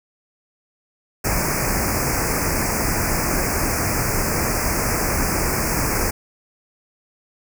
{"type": "band-stop noise", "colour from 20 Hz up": "pink", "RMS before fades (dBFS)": -21, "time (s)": [1.24, 6.11], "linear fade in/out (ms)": 10, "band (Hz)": [2500, 4800], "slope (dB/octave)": 96, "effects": []}